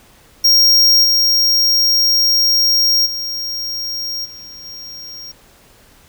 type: tone with level steps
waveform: square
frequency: 5580 Hz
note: F8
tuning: 2 cents flat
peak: -8 / -11 / -21 / -33 / -30 dBFS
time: 0.44-5.32 s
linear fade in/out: 10 ms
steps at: 1.03 / 3.05 / 4.24 / 4.64 s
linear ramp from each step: 20 ms
effects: pink hiss -48 dBFS RMS until 6.08 s